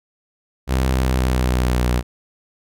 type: tone with pitch glide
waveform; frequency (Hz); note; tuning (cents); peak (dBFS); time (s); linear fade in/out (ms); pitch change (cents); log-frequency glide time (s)
sawtooth; 64.8 to 61.16; C2 to B1; -16 to -16; -12; 0.67-2.03; 50; -100; 0.89-1.89
effects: none